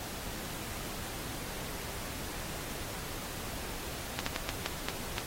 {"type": "slowing click train", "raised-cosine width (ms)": 0.2, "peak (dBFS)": -13, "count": 7, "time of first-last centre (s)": [4.19, 5.182], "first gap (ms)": 74, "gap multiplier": 1.32, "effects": ["pink hiss -41 dBFS RMS until 5.26 s", "AAC 48 kbps"]}